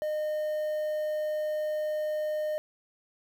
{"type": "tone with quantisation", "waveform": "triangle", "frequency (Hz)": 611, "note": "D#5", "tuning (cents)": -32, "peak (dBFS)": -26, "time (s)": [0.02, 2.58], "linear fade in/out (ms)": 0, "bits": 9, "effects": []}